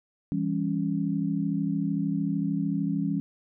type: chord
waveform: sine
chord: C# diminished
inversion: first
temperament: just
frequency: 166.31 / 199.57 / 277.2 Hz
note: E3 / G3 / C#4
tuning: +16 / +31 / 0 cents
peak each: -29 dBFS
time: 0.32-3.2 s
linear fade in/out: 0 ms
effects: none